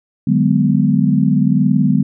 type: chord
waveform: sine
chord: G# half-diminished seventh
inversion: second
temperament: just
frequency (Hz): 149.51 / 186.89 / 207.7 / 249.2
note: D3 / F#3 / G#3 / B3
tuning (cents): +31 / +18 / 0 / +16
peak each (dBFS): -16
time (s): 0.27-2.03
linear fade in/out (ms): 5
effects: none